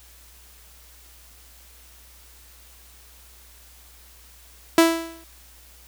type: tone with exponential decay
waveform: sawtooth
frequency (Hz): 330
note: E4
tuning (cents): +2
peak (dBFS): -6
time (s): 4.78-5.24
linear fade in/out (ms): 2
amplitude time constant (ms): 100
effects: added 60 Hz sine -51 dBFS peak until 5.87 s + white hiss -51 dBFS RMS until 5.87 s